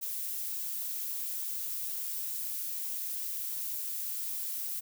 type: noise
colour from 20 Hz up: violet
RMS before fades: -36 dBFS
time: 0.01-4.81 s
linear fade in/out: 20 ms
effects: none